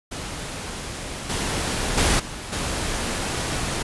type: noise with level steps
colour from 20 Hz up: pink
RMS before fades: -32 / -25 / -19 / -34 / -26 dBFS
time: 0.11-3.83 s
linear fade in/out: 10 ms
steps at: 1.29 / 1.97 / 2.19 / 2.52 s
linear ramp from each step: 10 ms
effects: resampled to 24000 Hz